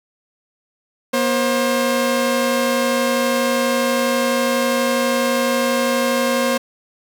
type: tone pair together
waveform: sawtooth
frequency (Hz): 240.4 / 533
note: B3 / C5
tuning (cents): -46 / +32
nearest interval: octave + major second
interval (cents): 1378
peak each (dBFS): -16 / -14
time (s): 1.13-6.58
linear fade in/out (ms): 10
effects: 8-bit